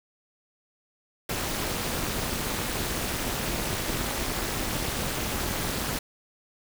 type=noise with amplitude modulation; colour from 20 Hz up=pink; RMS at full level=-26 dBFS; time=1.29-5.99 s; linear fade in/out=5 ms; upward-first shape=sine; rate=286 Hz; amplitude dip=85%; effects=none